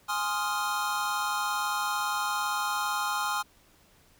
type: chord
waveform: square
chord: F minor seventh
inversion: first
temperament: equal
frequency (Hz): 830.6 / 1046.5 / 1244.5 / 1396.9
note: Ab5 / C6 / Eb6 / F6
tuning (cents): 0 / 0 / 0 / 0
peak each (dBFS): -34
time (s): 0.08-3.43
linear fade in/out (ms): 20
effects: pink hiss -61 dBFS RMS until 4.19 s